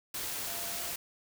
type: tone in noise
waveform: sine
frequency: 685 Hz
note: F5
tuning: 34 cents flat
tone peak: -47 dBFS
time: 0.47-0.91 s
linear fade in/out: 5 ms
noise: white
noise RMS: -37 dBFS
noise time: 0.14-0.96 s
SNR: -13 dB
effects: none